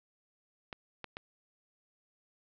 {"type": "clicks", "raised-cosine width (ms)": 0.3, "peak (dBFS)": -24, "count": 3, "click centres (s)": [0.728, 1.043, 1.169], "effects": ["low-pass 5000 Hz 12 dB/octave"]}